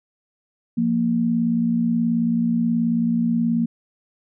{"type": "tone pair together", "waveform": "sine", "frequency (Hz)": [174.5, 233.1], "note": ["F3", "A#3"], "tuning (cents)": [-1, 0], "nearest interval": "perfect fourth", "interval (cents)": 501, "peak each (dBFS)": [-24, -18], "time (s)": [0.77, 3.66], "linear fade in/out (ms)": 10, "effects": []}